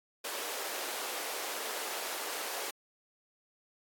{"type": "high-pass noise", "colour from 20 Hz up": "pink", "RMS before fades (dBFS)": -38, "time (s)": [0.24, 2.71], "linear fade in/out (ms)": 10, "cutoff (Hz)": 410, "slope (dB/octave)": 24, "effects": ["AAC 64 kbps"]}